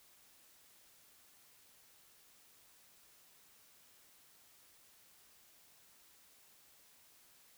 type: silence
effects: white hiss -65 dBFS RMS until 7.57 s